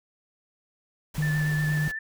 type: noise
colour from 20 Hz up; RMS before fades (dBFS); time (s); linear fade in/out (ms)
pink; -39; 1.14-1.92; 10
type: tone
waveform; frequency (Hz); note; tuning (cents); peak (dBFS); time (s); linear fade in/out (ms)
sine; 151.7; D#3; -44; -23; 1.18-1.88; 2
type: tone with vibrato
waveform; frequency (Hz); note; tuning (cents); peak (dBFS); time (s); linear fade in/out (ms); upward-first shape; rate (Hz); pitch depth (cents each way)
sine; 1760; A6; 0; -30; 1.22-1.99; 5; sine; 8.2; 25
effects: none